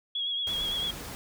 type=tone with vibrato; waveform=sine; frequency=3322 Hz; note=G#7; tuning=in tune; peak=-28 dBFS; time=0.15-0.91 s; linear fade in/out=5 ms; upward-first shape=triangle; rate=8.9 Hz; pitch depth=45 cents each way
type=noise; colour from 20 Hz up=pink; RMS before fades=-40 dBFS; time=0.47-1.15 s; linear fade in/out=0 ms
effects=none